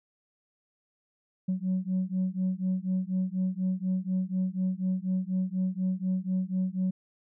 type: beating tone pair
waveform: sine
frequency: 184 / 188.1 Hz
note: F#3 / F#3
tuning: -9 / +29 cents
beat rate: 4.1 Hz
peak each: -28 / -28 dBFS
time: 1.48-6.91 s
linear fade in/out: 10 ms
effects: tanh soft clip ceiling -22 dBFS